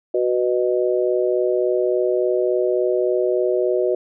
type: chord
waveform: sine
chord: B major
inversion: second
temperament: just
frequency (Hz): 370.4 / 493.9 / 617.4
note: F#4 / B4 / D#5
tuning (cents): +2 / 0 / -14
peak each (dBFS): -19 / -22 / -22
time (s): 0.14-3.95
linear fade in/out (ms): 5
effects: none